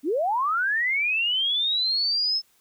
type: linear sweep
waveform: sine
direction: up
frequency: 249.4 to 5274 Hz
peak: -21 dBFS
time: 0.03-2.42 s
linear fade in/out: 50 ms
effects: white hiss -63 dBFS RMS until 2.6 s